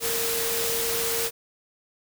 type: tone in noise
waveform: sine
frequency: 460.9 Hz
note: A#4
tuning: 20 cents flat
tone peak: -30 dBFS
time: 0-1.31 s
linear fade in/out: 50 ms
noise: white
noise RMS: -27 dBFS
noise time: 0-1.31 s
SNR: -6 dB
effects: none